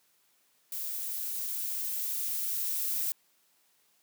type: noise with level ramp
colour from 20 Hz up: violet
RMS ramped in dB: -36 to -31 dBFS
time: 0.72-3.12 s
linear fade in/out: 2 ms
effects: white hiss -69 dBFS RMS until 4.02 s + high-pass 150 Hz 12 dB/octave